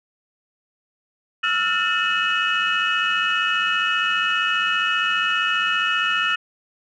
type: tone cluster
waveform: sine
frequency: 1325 / 1420 / 1794 / 2567 / 2925 Hz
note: E6 / F6 / A6 / E7 / F#7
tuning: +9 / +28 / +33 / -47 / -21 cents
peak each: -24 dBFS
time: 1.43-6.36 s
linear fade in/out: 10 ms
effects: tanh soft clip ceiling -11 dBFS